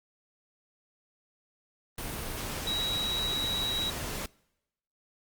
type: tone in noise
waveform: sine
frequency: 3859 Hz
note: B7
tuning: 41 cents flat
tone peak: -29 dBFS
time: 2.67-3.9 s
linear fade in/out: 2 ms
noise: pink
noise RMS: -36 dBFS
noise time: 1.98-4.26 s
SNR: +4 dB
effects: noise-tail reverb RT60 0.9 s tail -25 dB re dry + Opus 32 kbps